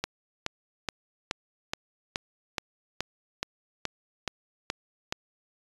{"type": "click train", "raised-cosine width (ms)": 0.2, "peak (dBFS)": -11, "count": 13, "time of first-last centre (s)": [0.04, 5.125], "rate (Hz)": 2.36, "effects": ["resampled to 24000 Hz"]}